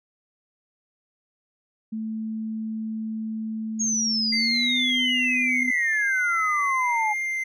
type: tone with pitch glide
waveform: sine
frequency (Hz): 220 to 249.8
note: A3 to B3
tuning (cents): 0 to +20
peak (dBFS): -27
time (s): 1.92-5.71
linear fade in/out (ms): 10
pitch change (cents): +220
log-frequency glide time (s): 4.28-4.77
type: exponential sweep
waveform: sine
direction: down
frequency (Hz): 6645 to 830.6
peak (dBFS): -22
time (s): 3.79-7.14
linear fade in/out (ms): 20
type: tone with vibrato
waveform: triangle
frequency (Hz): 2074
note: C7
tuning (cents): -16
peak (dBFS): -23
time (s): 4.32-7.44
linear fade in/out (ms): 10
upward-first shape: sine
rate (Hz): 0.8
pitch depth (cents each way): 30
effects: none